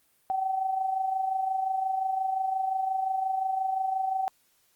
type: tone with amplitude modulation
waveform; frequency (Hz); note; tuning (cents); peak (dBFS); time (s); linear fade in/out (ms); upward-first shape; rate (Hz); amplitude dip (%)
sine; 764; G5; -45; -23; 0.3-4.28; 0; sine; 25.7; 55
effects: white hiss -67 dBFS RMS until 4.75 s + Opus 32 kbps